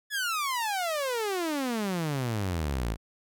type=exponential sweep; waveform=sawtooth; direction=down; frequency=1738 to 51 Hz; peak=-24 dBFS; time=0.1-2.97 s; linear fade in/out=50 ms; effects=none